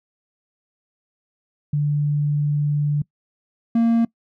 sine / triangle tone pair in turn, 146.83 / 230.7 Hz, D3 / A#3, 0 / -18 cents, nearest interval minor sixth, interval 782 cents, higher second, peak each -17 / -12 dBFS, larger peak second, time 1.73-3.02 / 3.75-4.05 s, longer first, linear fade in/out 5 ms, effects noise-tail reverb RT60 0.1 s tail -23 dB re dry

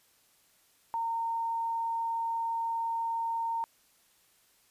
sine tone, 917 Hz, A#5, 29 cents flat, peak -29 dBFS, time 0.94-3.64 s, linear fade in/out 0 ms, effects white hiss -66 dBFS RMS until 4.7 s + resampled to 32000 Hz

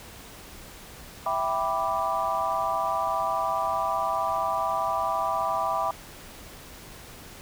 sine chord, E minor seventh, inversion none, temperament equal, 659.3 / 784 / 987.8 / 1174.7 Hz, E5 / G5 / B5 / D6, 0 / 0 / 0 / 0 cents, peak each -30 / -30 / -29 / -29 dBFS, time 1.26-5.91 s, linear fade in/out 2 ms, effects pink hiss -45 dBFS RMS until 7.41 s

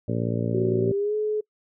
harmonic tone, 57.7 Hz, A#1, 17 cents flat, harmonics 2 / 3 / 4 / 5 / 6 / 7 / 8 / 9 / 10, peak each -27 / -30 / -30 / -33 / -38 / -34 / -34 / -40 / -36 dBFS, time 0.08-0.92 s, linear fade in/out 5 ms
sine tone with pitch glide, 375.1 to 425.9 Hz, F#4 to G#4, +24 to +44 cents, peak -22 dBFS, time 0.54-1.41 s, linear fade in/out 10 ms, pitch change +220 cents, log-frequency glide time 0.78-1.15 s
effects noise-tail reverb RT60 0.1 s tail -25 dB re dry

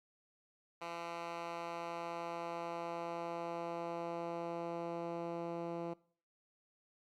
10% pulse tone with band-pass filter sweep, 169.6 Hz, E3, 50 cents sharp, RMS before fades -42 dBFS, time 0.81-5.94 s, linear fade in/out 10 ms, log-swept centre 1500 to 360 Hz, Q 0.71, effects noise-tail reverb RT60 0.5 s tail -22 dB re dry + Opus 48 kbps

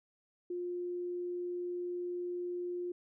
sine tone, 354 Hz, F4, 23 cents sharp, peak -35 dBFS, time 0.5-2.92 s, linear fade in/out 5 ms, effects none

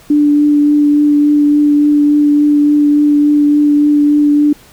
sine tone with vibrato, 293.7 Hz, D4, in tune, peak -6 dBFS, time 0.1-4.53 s, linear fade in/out 5 ms, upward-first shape triangle, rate 3.5 Hz, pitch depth 13 cents each way, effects pink hiss -42 dBFS RMS until 4.72 s

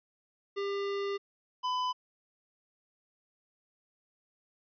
square tone pair in turn, 399.2 / 1004 Hz, G4 / B5, +32 / +28 cents, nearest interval octave + major third, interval 1596 cents, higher second, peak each -32 / -30 dBFS, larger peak second, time 0.56-1.18 / 1.63-1.93 s, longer first, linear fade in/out 20 ms, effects resampled to 11025 Hz

